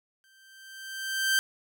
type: tone with exponential growth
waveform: sawtooth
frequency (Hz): 1564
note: G6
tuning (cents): -4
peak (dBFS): -17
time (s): 0.24-1.39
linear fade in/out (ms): 0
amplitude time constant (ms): 250
effects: none